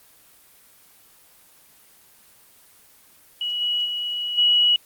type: tone with level steps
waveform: sine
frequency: 2923 Hz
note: F#7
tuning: 22 cents flat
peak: -23 / -20 / -24 / -14 dBFS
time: 3.41-4.76 s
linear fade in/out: 2 ms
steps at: 3.6 / 3.84 / 4.37 s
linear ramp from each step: 20 ms
effects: white hiss -53 dBFS RMS until 4.85 s + Opus 24 kbps